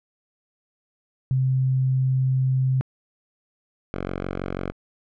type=tone pair in turn; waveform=sine / 5% pulse; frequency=130.81 / 46.12 Hz; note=C3 / F#1; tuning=0 / -5 cents; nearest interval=octave + tritone; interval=1805 cents; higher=first; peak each=-18 / -16 dBFS; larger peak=second; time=1.31-2.81 / 3.94-4.72 s; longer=first; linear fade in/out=0 ms; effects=low-pass 2000 Hz 12 dB/octave